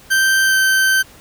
40% pulse tone with pitch glide, 1562 to 1548.5 Hz, G6 to G6, -7 to -22 cents, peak -11 dBFS, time 0.1-1.03 s, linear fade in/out 20 ms, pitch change -15 cents, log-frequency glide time 0.44-0.56 s, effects pink hiss -44 dBFS RMS until 1.2 s

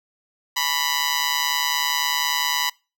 10% pulse tone with amplitude modulation, 987.8 Hz, B5, in tune, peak -8 dBFS, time 0.56-2.7 s, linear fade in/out 10 ms, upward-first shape sine, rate 150 Hz, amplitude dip 80%, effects noise-tail reverb RT60 0.3 s tail -25 dB re dry

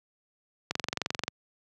click train, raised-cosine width 0.2 ms, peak -11 dBFS, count 14, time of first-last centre 0.71-1.28 s, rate 22.8 Hz, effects high-pass 100 Hz 12 dB/octave

